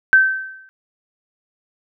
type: tone with exponential decay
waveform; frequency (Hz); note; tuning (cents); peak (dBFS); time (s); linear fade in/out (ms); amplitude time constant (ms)
sine; 1546; G6; -24; -5; 0.13-0.69; 0; 120
effects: none